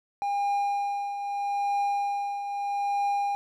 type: tone with tremolo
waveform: triangle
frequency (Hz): 807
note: G#5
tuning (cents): -50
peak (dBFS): -21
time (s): 0.22-3.35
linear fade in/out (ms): 0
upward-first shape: triangle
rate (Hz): 0.79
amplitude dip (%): 60
effects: none